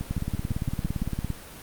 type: two click trains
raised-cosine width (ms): 5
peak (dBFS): -17 / -15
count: 7 / 22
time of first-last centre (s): 0.01-1.024 / 0.11-1.303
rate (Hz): 5.92 / 17.6
effects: pink hiss -43 dBFS RMS until 1.62 s + Opus 32 kbps